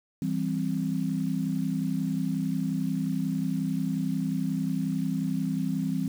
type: chord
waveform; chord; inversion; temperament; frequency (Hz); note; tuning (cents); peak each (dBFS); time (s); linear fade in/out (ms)
sine; C major; first; equal; 164.81 / 196 / 261.6; E3 / G3 / C4; 0 / 0 / 0; -30; 0.22-6.08; 2
effects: 8-bit